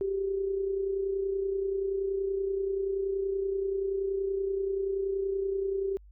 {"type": "tone with amplitude modulation", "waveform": "sine", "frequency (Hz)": 390, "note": "G4", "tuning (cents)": -9, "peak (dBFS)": -25, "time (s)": [0.01, 5.97], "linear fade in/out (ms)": 0, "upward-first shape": "sine", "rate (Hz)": 30.5, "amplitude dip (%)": 50, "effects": ["added 50 Hz sine -50 dBFS peak until 6.11 s"]}